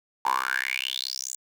10% pulse tone with high-pass filter sweep, 64.8 Hz, C2, 16 cents flat, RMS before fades -29 dBFS, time 0.25-1.36 s, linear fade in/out 5 ms, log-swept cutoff 890 to 7700 Hz, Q 8.3, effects none

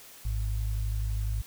sine tone pair together, 53.35 / 105.3 Hz, G#1 / G#2, +47 / +24 cents, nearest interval octave, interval 1177 cents, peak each -28 / -33 dBFS, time 0.25-1.42 s, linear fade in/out 5 ms, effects white hiss -50 dBFS RMS until 1.46 s

